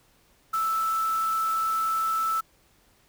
sine tone in noise, 1318.5 Hz, E6, in tune, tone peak -23 dBFS, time 0.53-2.41 s, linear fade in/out 10 ms, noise white, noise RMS -41 dBFS, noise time 0.53-2.41 s, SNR +15 dB, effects pink hiss -62 dBFS RMS until 3.08 s

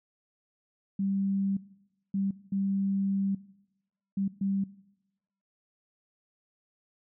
sine tone bursts at uneven times, 195.9 Hz, G3, 1 cent flat, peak -26 dBFS, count 5, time 0.99-1.57 / 2.14-2.31 / 2.52-3.35 / 4.17-4.28 / 4.41-4.64 s, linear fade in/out 5 ms, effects noise-tail reverb RT60 0.9 s tail -19 dB re dry

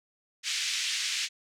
pink band-pass noise, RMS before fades -31 dBFS, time 0.43-1.29 s, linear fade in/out 50 ms, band 2200 to 7100 Hz, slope 24 dB/octave, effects none

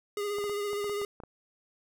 square tone with vibrato, 410 Hz, G#4, 22 cents flat, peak -31 dBFS, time 0.17-1.05 s, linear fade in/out 2 ms, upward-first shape triangle, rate 15 Hz, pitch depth 34 cents each way
clicks, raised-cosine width 1 ms, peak -30 dBFS, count 9, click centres 0.385 / 0.441 / 0.496 / 0.732 / 0.843 / 0.896 / 1.016 / 1.202 / 1.236 s
effects none

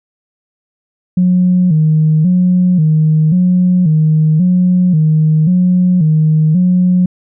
sine tone with vibrato, 167.9 Hz, E3, 32 cents sharp, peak -6 dBFS, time 1.17-7.06 s, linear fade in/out 5 ms, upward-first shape square, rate 0.93 Hz, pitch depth 130 cents each way, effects tanh soft clip ceiling -2 dBFS

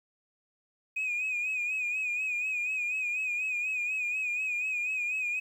sine tone with vibrato, 2489 Hz, D#7, in tune, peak -27 dBFS, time 0.96-5.4 s, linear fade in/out 10 ms, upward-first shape sine, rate 4.1 Hz, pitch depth 59 cents each way, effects tanh soft clip ceiling -26 dBFS + 10-bit

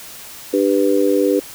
harmonic tone, 98.9 Hz, G2, 16 cents sharp, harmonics 3 / 4 / 5, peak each -17 / -17 / -17 dBFS, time 0.53-1.4 s, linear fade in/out 10 ms, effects white hiss -36 dBFS RMS until 1.54 s

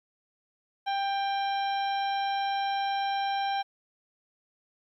harmonic tone, 791 Hz, G5, 15 cents sharp, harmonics 1 / 2 / 3 / 4 / 5 / 7, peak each -27 / -38 / -42 / -40 / -42 / -48 dBFS, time 0.86-3.63 s, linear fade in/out 20 ms, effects 11-bit

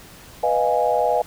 sine chord, F half-diminished seventh, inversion second, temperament equal with one note detuned, 493.9 / 616.9 / 698.5 / 830.6 Hz, Cb5 / Eb5 / F5 / Ab5, 0 / -15 / 0 / 0 cents, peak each -22 dBFS, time 0.43-1.22 s, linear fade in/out 5 ms, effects pink hiss -44 dBFS RMS until 1.26 s

